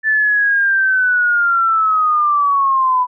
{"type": "linear sweep", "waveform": "sine", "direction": "down", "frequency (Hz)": [1760, 987.8], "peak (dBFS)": -11, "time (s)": [0.03, 3.07], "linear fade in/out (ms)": 50, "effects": []}